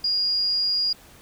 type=tone; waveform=sine; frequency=4852 Hz; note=D#8; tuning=44 cents flat; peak=-20 dBFS; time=0.04-0.93 s; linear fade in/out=5 ms; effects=pink hiss -50 dBFS RMS until 1.21 s